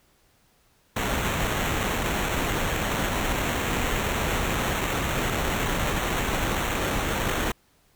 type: noise with sample-and-hold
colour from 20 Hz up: pink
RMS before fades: -26 dBFS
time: 0.96-7.52 s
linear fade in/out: 5 ms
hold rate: 4900 Hz
effects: pink hiss -63 dBFS RMS until 7.95 s